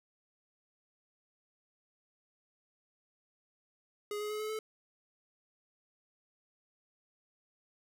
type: tone with pitch steps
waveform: square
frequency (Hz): 415.4 / 420.2 / 425.1 / 430 / 435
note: G#4 / G#4 / G#4 / A4 / A4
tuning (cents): 0 / +20 / +40 / -40 / -20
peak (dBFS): -36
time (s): 4.11-4.59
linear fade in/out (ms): 2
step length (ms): 96
effects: none